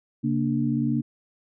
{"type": "tone cluster", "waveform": "sine", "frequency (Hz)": [136.2, 232.5, 293.3], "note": ["C#3", "A#3", "D4"], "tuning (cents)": [-30, -4, -2], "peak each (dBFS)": [-27, -24, -27], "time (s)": [0.23, 1.02], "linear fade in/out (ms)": 20, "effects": []}